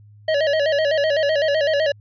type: tone with vibrato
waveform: square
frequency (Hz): 599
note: D5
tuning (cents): +34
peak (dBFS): -17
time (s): 0.28-1.92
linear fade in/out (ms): 5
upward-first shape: square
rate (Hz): 7.9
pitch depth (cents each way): 91
effects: added 104 Hz sine -44 dBFS peak until 2 s + resampled to 11025 Hz